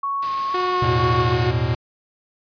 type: tone with vibrato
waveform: sine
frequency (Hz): 1101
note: C#6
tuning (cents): -12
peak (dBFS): -21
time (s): 0.03-1.33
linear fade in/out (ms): 5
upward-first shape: square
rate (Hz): 2.1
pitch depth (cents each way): 15
type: noise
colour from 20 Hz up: white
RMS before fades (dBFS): -33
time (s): 0.22-1.48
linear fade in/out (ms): 10
type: tone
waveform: sawtooth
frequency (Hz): 363.3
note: F#4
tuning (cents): -32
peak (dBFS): -18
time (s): 0.54-1.51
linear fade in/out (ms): 5
type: chord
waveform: square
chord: E suspended fourth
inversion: none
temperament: equal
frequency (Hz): 82.41 / 110 / 123.47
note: E2 / A2 / B2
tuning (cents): 0 / 0 / 0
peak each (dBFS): -27 / -24 / -22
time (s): 0.82-1.75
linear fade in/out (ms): 5
effects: resampled to 11025 Hz